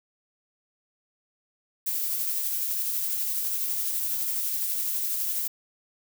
violet noise with tremolo, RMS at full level -27 dBFS, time 1.86-5.48 s, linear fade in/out 10 ms, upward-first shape triangle, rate 12 Hz, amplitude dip 30%, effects none

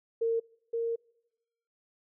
sine tone pair in turn, 457.7 / 461.9 Hz, A#4 / A#4, -32 / -16 cents, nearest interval unison, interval 16 cents, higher second, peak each -25 / -28 dBFS, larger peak first, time 0.21-0.4 / 0.73-0.96 s, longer second, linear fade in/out 10 ms, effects noise-tail reverb RT60 1.0 s tail -26 dB re dry

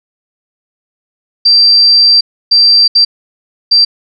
sine tone bursts at uneven times, 4699 Hz, D8, in tune, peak -3 dBFS, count 4, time 1.45-2.21 / 2.51-2.88 / 2.95-3.05 / 3.71-3.85 s, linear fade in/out 10 ms, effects none

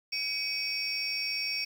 sine tone cluster, 2273 / 2529 / 4657 / 5500 Hz, C#7 / D#7 / D8 / F8, +43 / +28 / -15 / -27 cents, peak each -37 / -35 / -38 / -31 dBFS, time 0.12-1.65 s, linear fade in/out 10 ms, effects tanh soft clip ceiling -24 dBFS + 9-bit

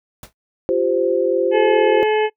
pink noise with exponential decay, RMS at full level -31 dBFS, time 0.23-0.33 s, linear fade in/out 2 ms, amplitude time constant 20 ms
sine chord, F suspended second, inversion none, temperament equal with one note detuned, 349.2 / 392 / 520.2 Hz, F4 / G4 / C5, 0 / 0 / -10 cents, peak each -20 / -20 / -18 dBFS, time 0.69-2.03 s, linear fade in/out 0 ms
harmonic tone, 429.3 Hz, A4, 43 cents flat, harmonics 1 / 2 / 4 / 5 / 6 / 7, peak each -15 / -21 / -27 / -29 / -31 / -32 dBFS, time 1.51-2.3 s, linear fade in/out 50 ms
effects noise-tail reverb RT60 0.1 s tail -24 dB re dry

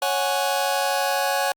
sawtooth chord, C# suspended fourth, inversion none, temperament just, 554.4 / 739.2 / 831.5 Hz, C#5 / F#5 / G#5, 0 / -2 / +2 cents, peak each -21 dBFS, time 0.02-1.52 s, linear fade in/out 2 ms, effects Opus 48 kbps

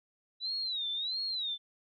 sine tone with vibrato, 3900 Hz, B7, 23 cents flat, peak -32 dBFS, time 0.4-1.58 s, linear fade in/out 50 ms, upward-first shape sine, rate 1.5 Hz, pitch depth 170 cents each way, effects none

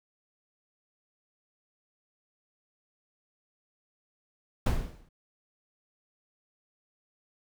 brown noise with exponential decay, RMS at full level -21 dBFS, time 4.66-5.09 s, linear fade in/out 5 ms, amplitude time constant 93 ms, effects none

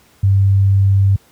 sine tone, 98 Hz, G2, in tune, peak -8 dBFS, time 0.23-1.16 s, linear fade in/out 5 ms, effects pink hiss -51 dBFS RMS until 1.31 s + high-pass 60 Hz 12 dB/octave

